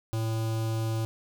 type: tone with notch filter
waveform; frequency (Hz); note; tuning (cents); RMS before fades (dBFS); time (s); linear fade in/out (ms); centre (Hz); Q
square; 111.9; A2; +30; -29; 0.13-1.05; 0; 1900; 1.5
effects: none